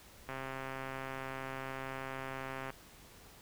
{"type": "click train", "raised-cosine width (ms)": 0.5, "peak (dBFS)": -26, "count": 322, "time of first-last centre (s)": [0.29, 2.704], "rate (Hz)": 133, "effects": ["pink hiss -57 dBFS RMS until 3.41 s"]}